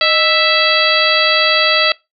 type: harmonic tone with a mistuned harmonic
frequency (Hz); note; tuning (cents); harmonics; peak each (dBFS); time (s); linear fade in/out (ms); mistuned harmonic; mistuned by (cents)
659.3; E5; 0; 1 / 2 / 3 / 4 / 5 / 6 / 7; -18 / -18 / -18 / -18 / -18 / -18 / -18; 0.01-1.92; 2; 1; -110
effects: noise-tail reverb RT60 0.2 s tail -22 dB re dry